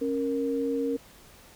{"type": "tone pair together", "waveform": "sine", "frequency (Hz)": [274.1, 466.2], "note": ["C#4", "A#4"], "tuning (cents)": [-19, 0], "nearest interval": "major sixth", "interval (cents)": 919, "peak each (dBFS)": -28, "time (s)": [0.01, 0.97], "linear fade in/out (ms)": 10, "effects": ["pink hiss -53 dBFS RMS until 1.55 s"]}